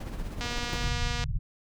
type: noise with tremolo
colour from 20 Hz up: brown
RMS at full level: -33 dBFS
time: 0-0.89 s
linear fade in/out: 5 ms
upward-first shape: sine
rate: 16 Hz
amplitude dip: 50%
type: click train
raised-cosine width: 0.2 ms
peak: -17 dBFS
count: 200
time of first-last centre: 0.41-1.239 s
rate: 240 Hz
type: noise with exponential decay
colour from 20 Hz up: brown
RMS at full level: -26 dBFS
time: 0.73-0.84 s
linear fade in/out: 0 ms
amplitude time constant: 23 ms
type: low-pass noise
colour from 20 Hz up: pink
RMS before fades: -30 dBFS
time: 0.84-1.39 s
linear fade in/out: 5 ms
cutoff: 160 Hz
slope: 96 dB/octave
effects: none